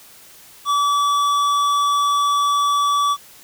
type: tone with tanh clipping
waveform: sine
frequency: 1149 Hz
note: D6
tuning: 38 cents flat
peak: -17 dBFS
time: 0.65-3.17 s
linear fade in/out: 50 ms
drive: 14 dB
effects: white hiss -45 dBFS RMS until 3.43 s